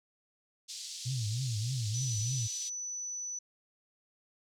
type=band-pass noise; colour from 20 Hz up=pink; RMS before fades=-43 dBFS; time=0.68-2.7 s; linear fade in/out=20 ms; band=4000 to 7400 Hz; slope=24 dB/octave
type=tone with vibrato; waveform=sine; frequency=118.1 Hz; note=A#2; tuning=23 cents sharp; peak=-31 dBFS; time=1.05-2.48 s; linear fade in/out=20 ms; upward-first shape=triangle; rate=3.3 Hz; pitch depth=250 cents each way
type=tone; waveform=sine; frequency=5970 Hz; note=F#8; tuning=15 cents sharp; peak=-36 dBFS; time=1.94-3.39 s; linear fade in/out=5 ms
effects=none